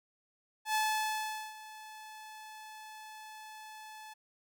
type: tone with ADSR envelope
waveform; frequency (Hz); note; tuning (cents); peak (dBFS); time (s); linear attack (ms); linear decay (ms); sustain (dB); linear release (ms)
sawtooth; 865; A5; -30; -24; 0.65-4.14; 94; 790; -19; 12
effects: none